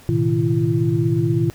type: tone cluster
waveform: sine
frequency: 112.7 / 129.1 / 157.9 / 338.8 Hz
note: A2 / C3 / D#3 / E4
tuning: +42 / -23 / +26 / +48 cents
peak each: -21 dBFS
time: 0.09-1.5 s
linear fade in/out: 0 ms
effects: pink hiss -47 dBFS RMS until 1.54 s